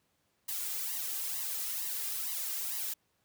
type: noise with flanger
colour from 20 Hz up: blue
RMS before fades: -36 dBFS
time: 0.48-2.94 s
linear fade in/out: 10 ms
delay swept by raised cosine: 1 to 2.5 ms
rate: 2.2 Hz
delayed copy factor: +1
effects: pink hiss -75 dBFS RMS until 3.24 s + high-pass 80 Hz 12 dB/octave